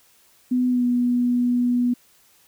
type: tone with pitch glide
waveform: sine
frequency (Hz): 250.4 to 244.5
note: B3 to B3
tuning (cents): +24 to -17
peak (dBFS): -17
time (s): 0.51-1.94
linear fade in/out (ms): 10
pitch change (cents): -41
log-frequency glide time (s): 0.69-0.84
effects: white hiss -57 dBFS RMS until 2.47 s